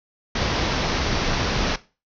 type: low-pass noise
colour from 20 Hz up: pink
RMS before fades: -23 dBFS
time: 0.35-1.76 s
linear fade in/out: 5 ms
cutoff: 6000 Hz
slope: 96 dB/octave
effects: noise-tail reverb RT60 0.3 s tail -17 dB re dry